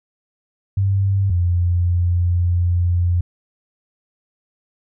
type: tone pair in turn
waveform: sine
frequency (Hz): 97.8 / 87.8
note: G2 / F2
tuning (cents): -4 / +10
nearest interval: major second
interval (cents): 186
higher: first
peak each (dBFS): -14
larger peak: neither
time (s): 0.77-1.3 / 1.3-3.21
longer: second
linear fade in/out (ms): 5
effects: none